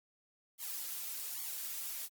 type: noise with flanger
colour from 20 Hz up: blue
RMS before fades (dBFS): -41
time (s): 0.58-2.09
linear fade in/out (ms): 50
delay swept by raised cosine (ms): 0.9 to 5.1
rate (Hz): 1.2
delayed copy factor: +0.9
effects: Opus 48 kbps